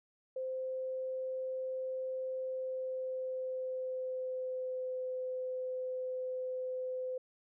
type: tone with pitch glide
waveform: sine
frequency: 519 to 511 Hz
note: C5 to C5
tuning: -14 to -41 cents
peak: -35 dBFS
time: 0.36-7.18 s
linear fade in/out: 5 ms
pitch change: -27 cents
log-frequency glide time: 2.4-4.99 s
effects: none